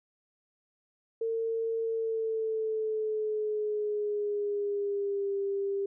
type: tone with pitch glide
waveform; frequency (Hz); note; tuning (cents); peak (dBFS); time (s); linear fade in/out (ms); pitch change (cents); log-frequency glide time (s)
sine; 453.1 to 396.7; A#4 to G4; -49 to +21; -28; 1.21-5.86; 5; -230; 1.81-5.36
effects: none